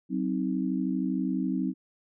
sine chord, C diminished, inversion second, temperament just, 188.37 / 261.6 / 314 Hz, Gb3 / C4 / Eb4, +31 / 0 / +16 cents, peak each -30 / -29 / -32 dBFS, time 0.09-1.74 s, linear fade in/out 50 ms, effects none

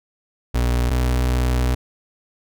35% pulse tone pair in turn, 60.5 / 62.06 Hz, B1 / B1, -35 / +9 cents, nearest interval unison, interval 44 cents, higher second, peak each -15 dBFS, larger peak neither, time 0.54-0.9 / 0.9-1.75 s, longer second, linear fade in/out 10 ms, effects none

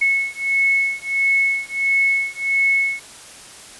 sine beating tone pair, 2194 / 2195.5 Hz, C#7 / C#7, -18 / -17 cents, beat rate 1.5 Hz, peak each -19 dBFS, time 0.01-3 s, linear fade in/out 10 ms, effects white hiss -40 dBFS RMS until 3.79 s + resampled to 24000 Hz

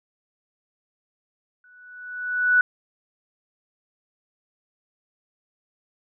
sine tone with exponential growth, 1480 Hz, F#6, in tune, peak -12 dBFS, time 1.64-2.61 s, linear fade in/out 2 ms, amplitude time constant 210 ms, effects none

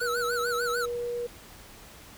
square tone with vibrato, 1396.9 Hz, F6, in tune, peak -29 dBFS, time 0-0.86 s, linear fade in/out 10 ms, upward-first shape sine, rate 6.7 Hz, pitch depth 140 cents each way
sine tone, 480 Hz, B4, 49 cents flat, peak -29 dBFS, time 0.01-1.27 s, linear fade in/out 10 ms
effects pink hiss -49 dBFS RMS until 2.17 s

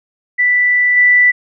sine tone with level steps, 1975.5 Hz, B6, in tune, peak -9 / -6 dBFS, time 0.38-1.32 s, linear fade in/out 20 ms, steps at 0.96 s, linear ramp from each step 20 ms, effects none

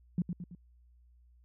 sine tone with echo, 175.8 Hz, F3, 12 cents sharp, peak -26 dBFS, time 0.18-0.22 s, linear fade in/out 2 ms, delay 110 ms, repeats 3, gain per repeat -6 dB, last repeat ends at 0.55 s, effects added 60 Hz sine -59 dBFS peak until 1.44 s

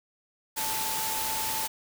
sine tone in noise, 880 Hz, A5, in tune, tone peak -34 dBFS, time 0.56-1.68 s, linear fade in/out 20 ms, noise white, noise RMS -31 dBFS, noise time 0.56-1.68 s, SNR -6 dB, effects none

